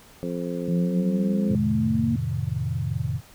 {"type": "harmonic tone", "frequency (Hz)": 87.31, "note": "F2", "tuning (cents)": 0, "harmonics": [2, 3, 4, 5, 6], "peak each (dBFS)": [-30, -32, -36, -34, -34], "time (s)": [0.23, 1.55], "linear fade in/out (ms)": 0}
{"type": "linear sweep", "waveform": "sine", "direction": "up", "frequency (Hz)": [170, 233.1], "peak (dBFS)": -21, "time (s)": [0.68, 2.16], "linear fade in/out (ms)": 5}
{"type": "chord", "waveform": "sine", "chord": "F dominant seventh", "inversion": "none", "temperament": "equal", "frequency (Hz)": [87.31, 110, 130.81, 155.56], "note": ["F2", "A2", "C3", "Eb3"], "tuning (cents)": [0, 0, 0, 0], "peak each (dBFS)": [-31, -29, -28, -31], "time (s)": [1.47, 3.21], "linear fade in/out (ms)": 50}
{"effects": ["pink hiss -51 dBFS RMS until 3.34 s"]}